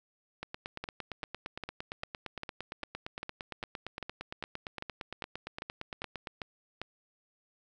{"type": "two click trains", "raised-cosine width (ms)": 0.3, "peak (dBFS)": [-21, -22], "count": [16, 52], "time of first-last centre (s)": [[0.84, 6.816], [0.43, 6.272]], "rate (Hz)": [2.51, 8.73], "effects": []}